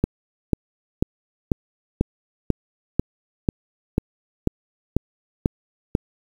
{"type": "click train", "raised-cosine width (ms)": 3, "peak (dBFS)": -4, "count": 13, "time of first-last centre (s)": [0.04, 5.951], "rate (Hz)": 2.03, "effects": ["7-bit"]}